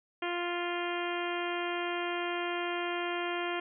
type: harmonic tone with a mistuned harmonic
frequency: 349.2 Hz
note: F4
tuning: in tune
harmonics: 1 / 2 / 3 / 4 / 5 / 6 / 7 / 8 / 9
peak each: -35 / -38 / -40 / -41 / -42 / -43 / -43 / -44 / -45 dBFS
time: 0.22-3.6 s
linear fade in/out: 5 ms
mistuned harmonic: 9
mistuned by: +18 cents
effects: none